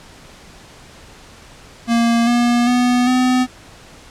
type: tone with pitch steps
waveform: square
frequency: 233.1 / 239.7 / 246.4 / 253.3 Hz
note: A#3 / A#3 / B3 / B3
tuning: 0 / +48 / -4 / +44 cents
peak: -13 dBFS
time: 1.87-3.47 s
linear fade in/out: 50 ms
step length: 400 ms
effects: pink hiss -42 dBFS RMS until 4.1 s + low-pass 8000 Hz 12 dB/octave